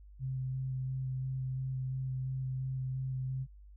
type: tone with vibrato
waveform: sine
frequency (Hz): 130.81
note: C3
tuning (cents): 0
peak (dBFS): -33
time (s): 0.19-3.47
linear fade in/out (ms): 50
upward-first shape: square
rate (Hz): 2.9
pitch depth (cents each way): 10
effects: added 50 Hz sine -51 dBFS peak until 3.76 s